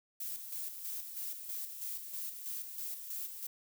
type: noise with tremolo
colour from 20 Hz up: violet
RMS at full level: -40 dBFS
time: 0.2-3.47 s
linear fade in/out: 5 ms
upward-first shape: square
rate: 3.1 Hz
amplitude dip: 50%
effects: none